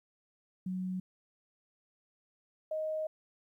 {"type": "tone pair in turn", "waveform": "sine", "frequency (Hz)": [185, 625.1], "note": ["F#3", "D#5"], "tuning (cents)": [0, 8], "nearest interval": "octave + major sixth", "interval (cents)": 2108, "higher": "second", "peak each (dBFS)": [-33, -32], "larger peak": "second", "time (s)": [[0.66, 1], [2.71, 3.07]], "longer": "second", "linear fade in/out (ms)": 5, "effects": ["12-bit"]}